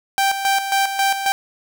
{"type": "tone with tremolo", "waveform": "sawtooth", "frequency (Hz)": 784, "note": "G5", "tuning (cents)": 0, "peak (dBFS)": -11, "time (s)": [0.18, 1.32], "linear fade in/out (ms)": 0, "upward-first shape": "square", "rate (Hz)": 3.7, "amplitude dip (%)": 60, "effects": []}